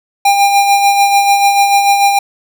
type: tone with tremolo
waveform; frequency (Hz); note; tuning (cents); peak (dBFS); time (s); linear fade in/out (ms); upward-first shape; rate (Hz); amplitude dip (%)
square; 801; G5; +37; -6; 0.25-2.19; 5; sine; 6.8; 45
effects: none